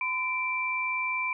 sine tone pair together, 1016 / 2345 Hz, B5 / D7, +49 / -3 cents, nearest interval octave + major second, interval 1448 cents, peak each -32 / -28 dBFS, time 0.01-1.33 s, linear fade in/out 2 ms, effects none

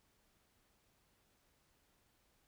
silence, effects pink hiss -75 dBFS RMS until 2.47 s

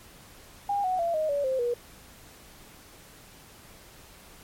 sine tone with pitch steps, 808 / 740.9 / 679.4 / 623.1 / 571.3 / 523.9 / 480.4 Hz, G#5 / F#5 / F5 / D#5 / D5 / C5 / B4, -48 / +2 / -48 / +2 / -48 / +2 / -48 cents, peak -24 dBFS, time 0.69-1.74 s, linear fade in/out 5 ms, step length 150 ms, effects pink hiss -51 dBFS RMS until 4.43 s + MP3 64 kbps

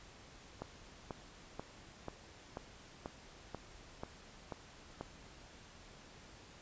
click train, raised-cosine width 1 ms, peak -27 dBFS, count 10, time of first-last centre 0.62-5.01 s, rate 2.05 Hz, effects pink hiss -57 dBFS RMS until 6.61 s + resampled to 16000 Hz

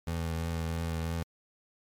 25% pulse tone with vibrato, 82.41 Hz, E2, in tune, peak -27 dBFS, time 0.07-1.23 s, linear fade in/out 5 ms, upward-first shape triangle, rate 3 Hz, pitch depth 26 cents each way, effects MP3 96 kbps

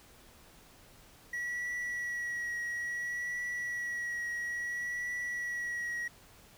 triangle tone with vibrato, 1927 Hz, B6, 43 cents flat, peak -32 dBFS, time 1.33-6.08 s, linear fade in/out 5 ms, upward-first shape triangle, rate 0.59 Hz, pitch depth 22 cents each way, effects pink hiss -58 dBFS RMS until 6.57 s

